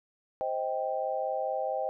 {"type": "chord", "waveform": "sine", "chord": "C minor", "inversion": "none", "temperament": "just", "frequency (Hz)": [523.3, 627.9, 784.9], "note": ["C5", "Eb5", "G5"], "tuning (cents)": [0, 16, 2], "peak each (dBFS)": -33, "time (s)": [0.41, 1.89], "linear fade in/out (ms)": 0, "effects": []}